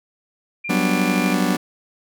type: tone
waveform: sine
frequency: 2389 Hz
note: D7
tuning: 29 cents sharp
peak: -26 dBFS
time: 0.64-1.34 s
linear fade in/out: 10 ms
type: chord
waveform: 40% pulse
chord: G major seventh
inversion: third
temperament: just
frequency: 183.75 / 196 / 245 / 294 Hz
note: F#3 / G3 / B3 / D4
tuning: -12 / 0 / -14 / +2 cents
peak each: -21 / -23 / -22 / -23 dBFS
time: 0.69-1.57 s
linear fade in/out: 10 ms
effects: none